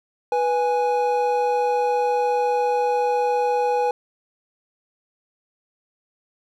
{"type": "tone pair together", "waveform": "triangle", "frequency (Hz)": [491.5, 830.6], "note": ["B4", "G#5"], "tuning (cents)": [-8, 0], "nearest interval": "major sixth", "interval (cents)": 908, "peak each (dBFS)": -19, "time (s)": [0.32, 3.91], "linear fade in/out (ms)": 2, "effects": []}